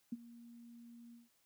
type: tone with ADSR envelope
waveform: sine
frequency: 235.3 Hz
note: A#3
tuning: 16 cents sharp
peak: -35 dBFS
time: 0.12-1.29 s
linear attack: 7 ms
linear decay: 31 ms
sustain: -18 dB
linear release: 160 ms
effects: white hiss -75 dBFS RMS until 1.45 s